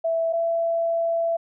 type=tone pair in turn; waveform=sine; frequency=659.3 / 668.5 Hz; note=E5 / E5; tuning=0 / +24 cents; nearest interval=unison; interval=24 cents; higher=second; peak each=-20 / -20 dBFS; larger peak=neither; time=0.04-0.33 / 0.33-1.37 s; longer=second; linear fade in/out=10 ms; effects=none